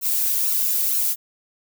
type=noise with flanger; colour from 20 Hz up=violet; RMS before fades=-21 dBFS; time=0.01-1.16 s; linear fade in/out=50 ms; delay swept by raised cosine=0.72 to 2.52 ms; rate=2.1 Hz; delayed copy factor=+0.7; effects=none